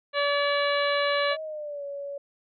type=harmonic tone; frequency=573 Hz; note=D5; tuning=43 cents flat; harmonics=1 / 2 / 3 / 4 / 5 / 6 / 7; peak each=-25 / -29 / -30 / -33 / -35 / -38 / -34 dBFS; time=0.13-1.37 s; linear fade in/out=50 ms
type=tone with pitch glide; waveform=sine; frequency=630 to 564.5 Hz; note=D#5 to C#5; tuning=+21 to +31 cents; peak=-32 dBFS; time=1.31-2.18 s; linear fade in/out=5 ms; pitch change=-190 cents; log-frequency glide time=1.43-1.84 s
effects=none